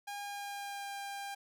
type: tone with pitch glide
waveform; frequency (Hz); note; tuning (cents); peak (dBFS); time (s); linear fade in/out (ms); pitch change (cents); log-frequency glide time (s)
sawtooth; 812 to 799.4; G#5 to G5; -39 to +34; -36; 0.07-1.35; 10; -27; 0.19-0.95
effects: none